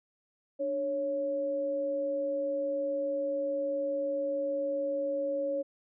sine tone pair together, 295.5 / 554.4 Hz, D4 / C#5, +11 / 0 cents, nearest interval major seventh, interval 1089 cents, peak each -38 / -29 dBFS, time 0.59-5.63 s, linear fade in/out 20 ms, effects none

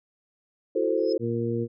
sine chord, F# half-diminished seventh, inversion third, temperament equal with one note detuned, 331.9 / 370 / 440 / 523.3 Hz, E4 / F#4 / A4 / C5, +12 / 0 / 0 / 0 cents, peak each -28 / -28 / -26 / -27 dBFS, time 0.75-1.18 s, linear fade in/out 10 ms
sine tone with exponential growth, 5130 Hz, E8, 48 cents flat, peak -34 dBFS, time 0.97-1.13 s, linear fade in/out 5 ms, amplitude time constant 34 ms
harmonic tone, 116.9 Hz, A#2, 5 cents sharp, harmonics 1 / 2 / 3 / 4, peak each -30 / -30 / -30 / -30 dBFS, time 1.19-1.68 s, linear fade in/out 50 ms
effects none

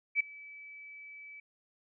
sine tone with ADSR envelope, 2300 Hz, D7, 37 cents flat, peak -22 dBFS, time 0.15-1.4 s, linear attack 51 ms, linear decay 7 ms, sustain -24 dB, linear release 4 ms, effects none

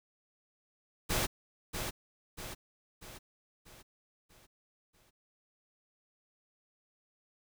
pink noise with echo, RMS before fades -31 dBFS, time 1.09-1.27 s, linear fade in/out 20 ms, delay 640 ms, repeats 6, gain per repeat -6 dB, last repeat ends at 5.11 s, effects none

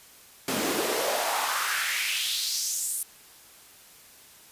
pink noise with high-pass filter sweep, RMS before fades -28 dBFS, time 0.48-3.03 s, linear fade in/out 2 ms, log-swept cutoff 230 to 10000 Hz, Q 2.9, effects white hiss -52 dBFS RMS until 4.51 s + resampled to 32000 Hz

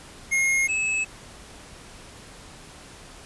square tone pair in turn, 2147 / 2594 Hz, C7 / E7, +44 / -28 cents, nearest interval minor third, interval 328 cents, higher second, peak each -20 / -23 dBFS, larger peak first, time 0.31-0.68 / 0.68-1.05 s, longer neither, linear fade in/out 20 ms, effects pink hiss -45 dBFS RMS until 3.25 s + resampled to 24000 Hz

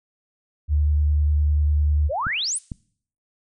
sine tone with vibrato, 74.4 Hz, D2, 23 cents sharp, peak -16 dBFS, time 0.68-2.11 s, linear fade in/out 50 ms, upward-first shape triangle, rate 10 Hz, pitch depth 17 cents each way
sine exponential sweep, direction up, 488.5 to 10410 Hz, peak -22 dBFS, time 2.09-2.59 s, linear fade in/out 20 ms
clicks, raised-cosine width 5 ms, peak -18 dBFS, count 2, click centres 2.268 / 2.718 s
effects noise-tail reverb RT60 0.6 s tail -24 dB re dry

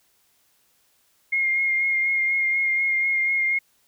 sine tone with vibrato, 2135 Hz, C7, 34 cents sharp, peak -19 dBFS, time 1.32-3.59 s, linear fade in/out 10 ms, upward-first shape sine, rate 4.1 Hz, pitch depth 20 cents each way, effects white hiss -64 dBFS RMS until 3.87 s

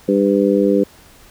harmonic tone, 99.7 Hz, G2, 30 cents sharp, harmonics 2 / 3 / 4 / 5, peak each -17 / -17 / -17 / -17 dBFS, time 0.08-0.84 s, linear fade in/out 10 ms, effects pink hiss -46 dBFS RMS until 1.3 s

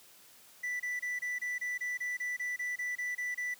triangle tone bursts, 1975.5 Hz, B6, in tune, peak -31 dBFS, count 15, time 0.63-3.544 s, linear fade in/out 10 ms, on 170 ms, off 26 ms, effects white hiss -58 dBFS RMS until 3.59 s + high-pass 100 Hz 12 dB/octave

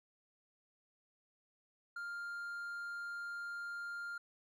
triangle tone, 1400 Hz, F6, 4 cents sharp, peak -39 dBFS, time 1.96-4.18 s, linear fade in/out 5 ms, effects none

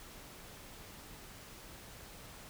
silence, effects pink hiss -52 dBFS RMS until 2.49 s

